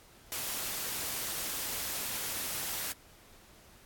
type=noise; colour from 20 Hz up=white; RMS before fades=-36 dBFS; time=0.32-2.92 s; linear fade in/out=0 ms; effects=pink hiss -58 dBFS RMS until 3.85 s + AAC 64 kbps